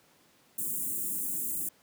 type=band-stop noise; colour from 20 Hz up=white; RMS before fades=-33 dBFS; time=0.58-1.69 s; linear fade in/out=5 ms; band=360 to 7600 Hz; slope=48 dB/octave; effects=pink hiss -63 dBFS RMS until 1.82 s + high-pass 150 Hz 12 dB/octave